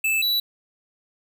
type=tone pair in turn; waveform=square; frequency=2629 / 3939 Hz; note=E7 / B7; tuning=-5 / -5 cents; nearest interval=perfect fifth; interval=700 cents; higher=second; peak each=-20 dBFS; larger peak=neither; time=0.04-0.22 / 0.22-0.4 s; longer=neither; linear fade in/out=5 ms; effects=none